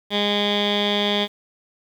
15% pulse tone with low-pass filter, 205.3 Hz, G#3, 20 cents flat, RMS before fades -21 dBFS, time 0.1-1.28 s, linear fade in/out 50 ms, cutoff 3400 Hz, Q 6.6, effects 8-bit

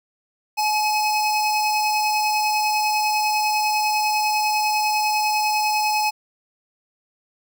square tone cluster, 850 / 2540 / 5190 Hz, G#5 / D#7 / E8, +40 / +35 / -28 cents, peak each -20 / -29 / -29 dBFS, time 0.57-6.11 s, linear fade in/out 20 ms, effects none

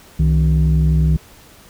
sine tone pair together, 65.8 / 157.72 Hz, C2 / D#3, +10 / +24 cents, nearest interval octave + minor third, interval 1514 cents, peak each -12 dBFS, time 0.19-1.17 s, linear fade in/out 10 ms, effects tanh soft clip ceiling -8 dBFS + pink hiss -45 dBFS RMS until 1.69 s

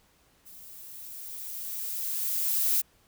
violet noise with level ramp, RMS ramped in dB -49 to -24 dBFS, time 0.45-2.82 s, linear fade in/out 20 ms, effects pink hiss -64 dBFS RMS until 3.07 s

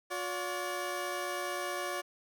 15% pulse tone pair together, 358.9 / 573 Hz, F4 / D5, +47 / -43 cents, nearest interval minor sixth, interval 810 cents, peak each -31 / -30 dBFS, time 0.1-2.02 s, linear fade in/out 20 ms, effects none

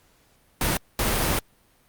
pink noise bursts at uneven times, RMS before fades -23 dBFS, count 2, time 0.61-0.77 / 0.99-1.39 s, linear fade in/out 2 ms, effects pink hiss -61 dBFS RMS until 1.88 s + Opus 48 kbps

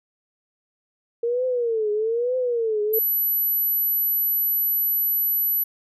sine tone with vibrato, 462.4 Hz, A#4, 14 cents flat, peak -20 dBFS, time 1.23-2.99 s, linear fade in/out 5 ms, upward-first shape triangle, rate 1.1 Hz, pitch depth 190 cents each way
sine tone, 11840 Hz, F#9, in tune, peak -19 dBFS, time 2.93-5.64 s, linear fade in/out 10 ms
effects none

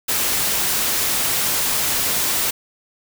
white noise, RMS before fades -20 dBFS, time 0.08-2.51 s, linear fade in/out 10 ms, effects none

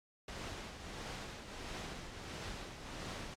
pink noise with tremolo, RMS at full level -43 dBFS, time 0.28-3.34 s, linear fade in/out 2 ms, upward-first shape triangle, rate 1.5 Hz, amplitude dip 55%, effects low-pass 6000 Hz 12 dB/octave + AAC 64 kbps

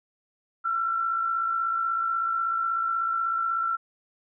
sine tone pair together, 1346 / 1402.3 Hz, E6 / F6, +36 / +7 cents, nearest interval minor second, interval 71 cents, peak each -24 / -34 dBFS, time 0.64-3.77 s, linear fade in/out 20 ms, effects none

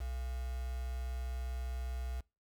sine tone with quantisation, 62.5 Hz, B1, 21 cents sharp, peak -36 dBFS, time 0-2.21 s, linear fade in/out 10 ms, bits 8, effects noise-tail reverb RT60 0.3 s tail -25 dB re dry

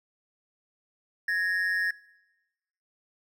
triangle ring-modulated tone, 1760 Hz, A6, in tune, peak -20 dBFS, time 1.28-1.91 s, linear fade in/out 5 ms, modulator 90.9 Hz, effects noise-tail reverb RT60 1.0 s tail -21 dB re dry

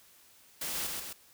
white noise with echo, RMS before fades -36 dBFS, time 0.61-0.87 s, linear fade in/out 5 ms, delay 130 ms, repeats 2, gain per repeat -3 dB, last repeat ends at 1.13 s, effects white hiss -60 dBFS RMS until 1.33 s

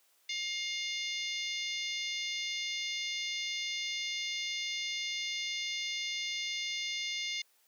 harmonic tone, 709 Hz, F5, 26 cents sharp, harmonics 3 / 4 / 5 / 6 / 7 / 8 / 9, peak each -38 / -42 / -39 / -45 / -44 / -52 / -45 dBFS, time 0.29-7.42 s, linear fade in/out 5 ms, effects white hiss -69 dBFS RMS until 7.67 s + high-pass 400 Hz 12 dB/octave

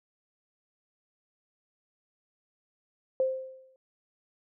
sine tone with exponential decay, 523.3 Hz, C5, in tune, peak -21 dBFS, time 3.2-3.76 s, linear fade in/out 1 ms, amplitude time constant 120 ms, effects none

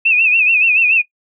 sine tone with vibrato, 2584 Hz, E7, 35 cents flat, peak -9 dBFS, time 0.05-1.02 s, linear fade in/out 10 ms, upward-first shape sine, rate 7 Hz, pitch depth 100 cents each way, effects noise-tail reverb RT60 0.1 s tail -19 dB re dry

